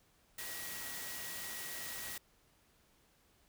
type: tone in noise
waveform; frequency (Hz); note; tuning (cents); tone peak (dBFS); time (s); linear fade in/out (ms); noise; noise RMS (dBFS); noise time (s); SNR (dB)
sine; 1912; A#6; +43; -50; 0.38-2.18; 5; white; -44; 0.38-2.18; -9
effects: pink hiss -70 dBFS RMS until 3.48 s